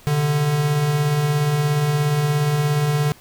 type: beating tone pair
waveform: square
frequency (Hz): 130.81 / 147.81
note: C3 / D3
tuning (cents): 0 / +11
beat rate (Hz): 17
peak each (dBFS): -27 / -18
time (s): 0.07-3.12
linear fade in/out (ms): 0
effects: pink hiss -48 dBFS RMS until 3.2 s